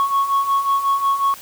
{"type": "beating tone pair", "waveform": "sine", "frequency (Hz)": [1101, 1106.5], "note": ["C#6", "C#6"], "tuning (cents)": [-12, -3], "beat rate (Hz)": 5.5, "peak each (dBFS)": [-20, -15], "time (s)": [0, 1.34], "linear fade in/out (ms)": 0, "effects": ["tanh soft clip ceiling -12 dBFS", "white hiss -39 dBFS RMS until 1.41 s"]}